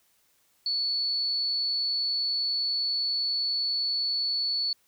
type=tone; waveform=sine; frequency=4435 Hz; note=C#8; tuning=in tune; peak=-25 dBFS; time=0.66-4.73 s; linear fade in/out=2 ms; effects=white hiss -67 dBFS RMS until 4.87 s